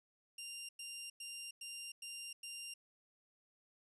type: tone bursts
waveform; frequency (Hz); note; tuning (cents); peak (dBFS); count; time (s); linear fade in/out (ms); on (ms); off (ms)
15% pulse; 2786; F7; -5; -38; 6; 0.38-2.74; 5; 310; 100
effects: resampled to 24000 Hz + 13-bit